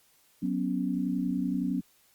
sine chord, F# suspended fourth, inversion none, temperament just, 185 / 246.7 / 277.5 Hz, F#3 / B3 / C#4, 0 / -2 / +2 cents, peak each -31 dBFS, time 0.42-1.81 s, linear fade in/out 10 ms, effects white hiss -64 dBFS RMS until 2.14 s + Opus 48 kbps

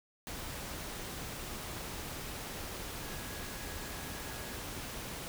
sine tone in noise, 1661.2 Hz, G#6, in tune, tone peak -53 dBFS, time 3.03-4.57 s, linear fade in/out 0 ms, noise pink, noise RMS -42 dBFS, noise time 0.27-5.28 s, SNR -14 dB, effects none

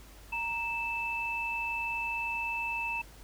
sine tone pair together, 932.3 / 2637 Hz, A#5 / E7, 0 / 0 cents, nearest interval octave + tritone, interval 1800 cents, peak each -36 / -32 dBFS, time 0.32-3.02 s, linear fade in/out 10 ms, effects added 50 Hz sine -51 dBFS peak until 3.23 s + pink hiss -55 dBFS RMS until 3.23 s

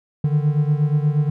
triangle beating tone pair, 146.5 / 154.9 Hz, D3 / D#3, -4 / -7 cents, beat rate 8.4 Hz, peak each -15 / -19 dBFS, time 0.24-1.3 s, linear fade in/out 5 ms, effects none

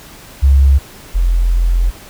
sine tone pair in turn, 68.4 / 43.18 Hz, C#2 / F1, -23 / -19 cents, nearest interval minor sixth, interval 796 cents, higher first, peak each -5 / -9 dBFS, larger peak first, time 0.42-0.79 / 1.14-1.91 s, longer second, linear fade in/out 20 ms, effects pink hiss -37 dBFS RMS until 2.09 s

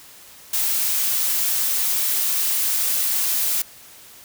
blue noise, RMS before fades -21 dBFS, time 0.53-3.62 s, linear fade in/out 5 ms, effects white hiss -45 dBFS RMS until 4.24 s

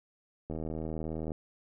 click train, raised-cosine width 2 ms, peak -24 dBFS, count 66, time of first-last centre 0.5-1.319 s, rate 79.4 Hz, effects none

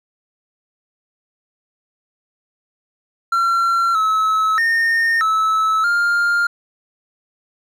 triangle tone with pitch steps, 1364 / 1294 / 1832 / 1303 / 1403 Hz, F6 / E6 / A#6 / E6 / F6, -41 / -32 / -31 / -20 / +8 cents, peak -12 dBFS, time 3.32-6.47 s, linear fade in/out 5 ms, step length 630 ms, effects none

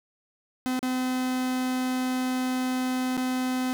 45% pulse tone with dropouts, 255.4 Hz, C4, 42 cents flat, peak -25 dBFS, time 0.66-3.73 s, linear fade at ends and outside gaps 0 ms, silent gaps 0.792-0.829 / 3.169-3.176 s, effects none

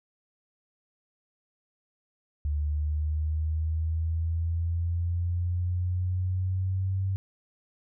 sine linear sweep, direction up, 73.42 to 96.3 Hz, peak -25 dBFS, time 2.45-7.16 s, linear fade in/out 0 ms, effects none

